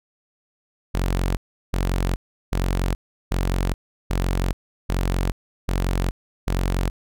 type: tone bursts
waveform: sawtooth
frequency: 45.42 Hz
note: F#1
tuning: 31 cents flat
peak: -16 dBFS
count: 8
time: 0.94-6.9 s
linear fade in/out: 10 ms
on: 430 ms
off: 360 ms
effects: none